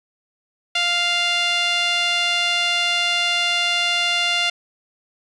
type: tone with band-pass filter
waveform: sawtooth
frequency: 698.5 Hz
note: F5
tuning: in tune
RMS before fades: -20 dBFS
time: 0.75-4.5 s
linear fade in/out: 5 ms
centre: 3100 Hz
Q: 2.2
effects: resampled to 24000 Hz